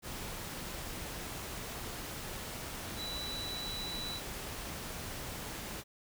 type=tone in noise; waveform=sine; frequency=3951 Hz; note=B7; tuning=in tune; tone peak=-39 dBFS; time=2.96-4.21 s; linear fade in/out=50 ms; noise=pink; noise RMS=-42 dBFS; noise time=0.02-5.84 s; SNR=0 dB; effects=none